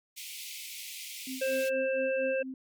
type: high-pass noise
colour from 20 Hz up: pink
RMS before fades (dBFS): -42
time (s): 0.16-1.7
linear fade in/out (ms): 20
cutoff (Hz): 2100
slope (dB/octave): 96
type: tone with tremolo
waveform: sine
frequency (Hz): 261.6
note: C4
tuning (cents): 0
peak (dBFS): -35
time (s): 1.27-2.54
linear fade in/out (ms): 2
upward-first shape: sine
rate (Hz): 4.3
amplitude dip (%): 100
type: harmonic tone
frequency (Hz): 530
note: C5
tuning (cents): +22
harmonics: 1 / 3 / 5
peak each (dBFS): -27 / -38 / -37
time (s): 1.41-2.43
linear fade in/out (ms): 10
effects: MP3 96 kbps